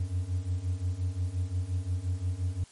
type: beating tone pair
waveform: triangle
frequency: 87.31 / 93.01 Hz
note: F2 / F#2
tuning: 0 / +10 cents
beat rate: 5.7 Hz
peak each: -31 / -28 dBFS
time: 0-2.64 s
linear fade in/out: 5 ms
effects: white hiss -56 dBFS RMS until 2.71 s + MP3 48 kbps